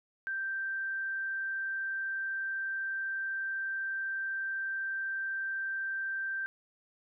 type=tone; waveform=sine; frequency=1568 Hz; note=G6; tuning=in tune; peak=-32 dBFS; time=0.27-6.46 s; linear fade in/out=0 ms; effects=none